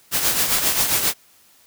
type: noise with tremolo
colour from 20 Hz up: white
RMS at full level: -17 dBFS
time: 0.11-1.14 s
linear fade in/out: 50 ms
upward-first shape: triangle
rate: 7.5 Hz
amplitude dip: 60%
effects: white hiss -54 dBFS RMS until 1.66 s